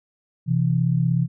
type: tone pair together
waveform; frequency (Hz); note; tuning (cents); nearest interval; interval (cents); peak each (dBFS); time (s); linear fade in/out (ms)
sine; 129.15 / 165.7; C3 / E3; -22 / +9; major third; 431; -20; 0.46-1.28; 50
effects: none